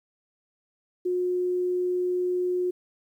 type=tone; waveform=sine; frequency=360.8 Hz; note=F#4; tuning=44 cents flat; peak=-23 dBFS; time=1.05-2.71 s; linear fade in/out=10 ms; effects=10-bit